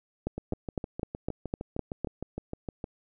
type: two click trains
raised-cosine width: 2 ms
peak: -16 / -21 dBFS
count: 8 / 17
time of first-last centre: 0.27-2.047 / 0.38-2.842 s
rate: 3.94 / 6.5 Hz
effects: none